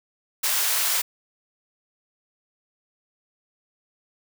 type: high-pass noise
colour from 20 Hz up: white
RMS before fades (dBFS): -23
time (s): 0.43-1.02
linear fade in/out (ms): 10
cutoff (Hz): 780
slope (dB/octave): 12
effects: none